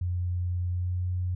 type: tone with pitch glide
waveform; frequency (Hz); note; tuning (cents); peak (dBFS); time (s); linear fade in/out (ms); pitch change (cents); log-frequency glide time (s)
sine; 89 to 90.19; F2 to F#2; +33 to -44; -26; 0.01-1.35; 5; +23; 0.73-0.89
effects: none